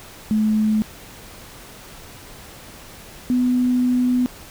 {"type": "tone pair in turn", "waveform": "sine", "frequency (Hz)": [215.5, 249.3], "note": ["A3", "B3"], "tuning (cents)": [-36, 16], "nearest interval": "minor third", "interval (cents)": 252, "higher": "second", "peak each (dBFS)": -15, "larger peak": "neither", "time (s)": [[0.31, 0.82], [3.3, 4.26]], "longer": "second", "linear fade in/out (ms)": 0, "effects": ["pink hiss -41 dBFS RMS until 4.5 s"]}